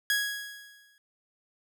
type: tone with exponential decay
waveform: sawtooth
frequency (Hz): 1661.2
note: G#6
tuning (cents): 0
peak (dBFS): -19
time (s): 0.1-0.98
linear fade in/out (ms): 1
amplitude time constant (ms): 190
effects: none